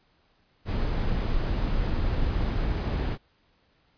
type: noise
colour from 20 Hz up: brown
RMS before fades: -26 dBFS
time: 0.65-3.18 s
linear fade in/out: 50 ms
effects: pink hiss -66 dBFS RMS until 3.97 s + resampled to 11025 Hz